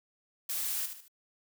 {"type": "noise with echo", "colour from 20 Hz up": "blue", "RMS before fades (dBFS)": -34, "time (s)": [0.49, 0.86], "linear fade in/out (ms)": 5, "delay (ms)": 74, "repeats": 3, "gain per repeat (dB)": -8, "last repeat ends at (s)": 1.082, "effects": []}